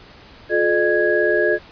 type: tone cluster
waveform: sine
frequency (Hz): 354.8 / 431.8 / 606 / 1660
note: F4 / A4 / D#5 / G#6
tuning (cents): +27 / -33 / -46 / -1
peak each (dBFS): -20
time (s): 0.49-1.59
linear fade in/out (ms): 50
effects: pink hiss -44 dBFS RMS until 1.71 s + resampled to 11025 Hz